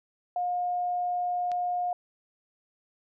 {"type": "tone", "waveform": "sine", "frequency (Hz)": 714, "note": "F5", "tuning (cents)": 38, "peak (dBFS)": -26, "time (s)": [0.36, 1.93], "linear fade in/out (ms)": 2}
{"type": "click", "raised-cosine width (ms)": 0.2, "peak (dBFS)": -26, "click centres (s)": 1.517}
{"effects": []}